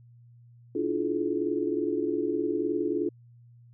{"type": "tone cluster", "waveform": "sine", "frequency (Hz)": [292.9, 336.1, 355.5, 426], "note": ["D4", "E4", "F4", "G#4"], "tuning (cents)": [-5, 34, 31, 44], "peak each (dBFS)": -31, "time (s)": [0.75, 3.09], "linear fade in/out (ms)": 5, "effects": ["added 119 Hz sine -51 dBFS peak until 3.73 s"]}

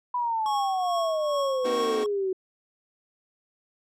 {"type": "exponential sweep", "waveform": "sine", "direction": "down", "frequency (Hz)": [994, 370], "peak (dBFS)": -24, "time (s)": [0.14, 2.33], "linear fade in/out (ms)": 5}
{"type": "tone with tremolo", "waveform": "square", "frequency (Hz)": 1100, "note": "C#6", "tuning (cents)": -14, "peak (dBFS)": -28, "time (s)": [0.46, 2.06], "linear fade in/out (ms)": 0, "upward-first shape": "triangle", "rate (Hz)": 2.4, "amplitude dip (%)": 65}
{"type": "chord", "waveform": "25% pulse", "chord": "C half-diminished seventh", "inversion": "third", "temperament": "equal with one note detuned", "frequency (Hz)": [233.1, 261.6, 311.1, 377.3], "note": ["Bb3", "C4", "Eb4", "Gb4"], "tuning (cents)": [0, 0, 0, 34], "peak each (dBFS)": -32, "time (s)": [1.64, 2.05], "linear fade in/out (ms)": 20}
{"effects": ["low-pass 9000 Hz 12 dB/octave"]}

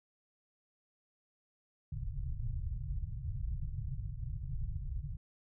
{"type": "low-pass noise", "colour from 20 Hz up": "pink", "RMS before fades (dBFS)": -38, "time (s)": [1.92, 5.17], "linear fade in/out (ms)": 5, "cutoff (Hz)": 150, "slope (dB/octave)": 96, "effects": []}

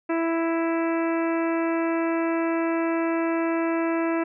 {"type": "harmonic tone", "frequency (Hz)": 330.6, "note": "E4", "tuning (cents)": 5, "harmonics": [1, 2, 3, 4, 5, 6, 7, 8], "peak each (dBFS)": [-23, -29, -33, -35, -37, -39, -40, -41], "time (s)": [0.09, 4.24], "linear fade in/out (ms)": 10, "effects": []}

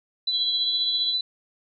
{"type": "tone with tremolo", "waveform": "sine", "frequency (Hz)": 3988, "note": "B7", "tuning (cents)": 16, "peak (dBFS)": -20, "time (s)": [0.27, 1.21], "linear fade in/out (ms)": 5, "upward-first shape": "triangle", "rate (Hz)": 15, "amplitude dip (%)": 45}
{"type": "tone with pitch glide", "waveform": "sine", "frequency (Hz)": [3322, 3357], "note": ["G#7", "G#7"], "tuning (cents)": [0, 18], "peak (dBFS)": -29, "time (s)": [0.31, 1.15], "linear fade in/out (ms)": 50, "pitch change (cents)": 18, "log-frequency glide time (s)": [0.62, 0.71]}
{"effects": []}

